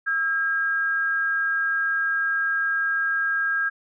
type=tone pair together; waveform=sine; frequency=1319.5 / 1618 Hz; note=E6 / G#6; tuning=+1 / -46 cents; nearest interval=major third; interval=353 cents; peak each=-30 / -21 dBFS; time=0.06-3.7 s; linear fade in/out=20 ms; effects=none